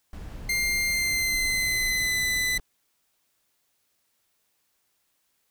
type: noise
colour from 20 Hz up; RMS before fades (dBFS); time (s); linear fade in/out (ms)
brown; -38; 0.13-2.6; 2
type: tone with pitch glide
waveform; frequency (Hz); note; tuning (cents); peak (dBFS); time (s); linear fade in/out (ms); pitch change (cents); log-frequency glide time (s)
sawtooth; 2100 to 2005; C7 to B6; +6 to +26; -20; 0.49-2.58; 5; -80; 0.9-2.22
effects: white hiss -72 dBFS RMS until 5.5 s